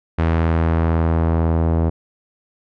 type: tone with low-pass filter sweep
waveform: sawtooth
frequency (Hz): 82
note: E2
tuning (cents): -9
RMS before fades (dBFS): -17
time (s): 0.18-1.9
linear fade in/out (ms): 10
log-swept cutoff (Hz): 2100 to 710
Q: 0.9
effects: none